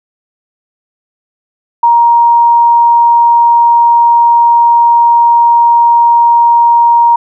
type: tone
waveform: sine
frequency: 940 Hz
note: A#5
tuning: 14 cents sharp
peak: -3 dBFS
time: 1.83-7.16 s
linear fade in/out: 5 ms
effects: none